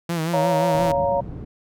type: tone with vibrato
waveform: sawtooth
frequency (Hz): 164.81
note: E3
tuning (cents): 0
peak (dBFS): -18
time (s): 0.09-0.92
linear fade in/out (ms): 5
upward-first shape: sine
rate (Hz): 5.7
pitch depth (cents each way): 80
type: chord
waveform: sine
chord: Bb minor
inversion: first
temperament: just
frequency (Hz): 559.4 / 699.2 / 932.3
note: Db5 / F5 / Bb5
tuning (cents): +16 / +2 / 0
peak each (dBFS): -20 / -25 / -24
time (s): 0.33-1.21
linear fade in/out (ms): 10
type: low-pass noise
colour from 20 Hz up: white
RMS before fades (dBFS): -33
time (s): 0.74-1.45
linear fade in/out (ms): 10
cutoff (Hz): 190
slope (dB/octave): 12
effects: none